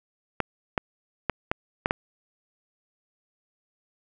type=clicks; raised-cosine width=0.5 ms; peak=-8 dBFS; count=6; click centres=0.403 / 0.778 / 1.297 / 1.515 / 1.859 / 1.909 s; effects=none